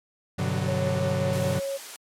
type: chord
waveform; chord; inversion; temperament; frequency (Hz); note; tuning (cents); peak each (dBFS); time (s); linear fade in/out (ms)
45% pulse; G major seventh; none; equal with one note detuned; 98 / 126.58 / 146.83 / 185; G2 / B2 / D3 / F#3; 0 / +43 / 0 / 0; -30; 0.38-1.6; 10
type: tone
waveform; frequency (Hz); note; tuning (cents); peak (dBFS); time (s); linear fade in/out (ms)
sine; 550; C#5; -14; -27; 0.67-1.78; 20
type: high-pass noise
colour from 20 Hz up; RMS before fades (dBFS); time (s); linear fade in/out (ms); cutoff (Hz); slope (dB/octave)
white; -39; 1.33-1.96; 0; 380; 12
effects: low-pass 11000 Hz 12 dB/octave + MP3 96 kbps